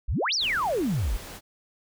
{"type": "exponential two-way sweep", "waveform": "sine", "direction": "up then down", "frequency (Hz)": [38.86, 5920, 38.86], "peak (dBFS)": -23, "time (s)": [0.08, 1.17], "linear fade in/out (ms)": 10, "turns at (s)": 0.34}
{"type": "noise", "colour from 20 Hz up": "pink", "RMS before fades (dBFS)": -41, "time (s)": [0.39, 1.41], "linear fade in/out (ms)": 50}
{"effects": []}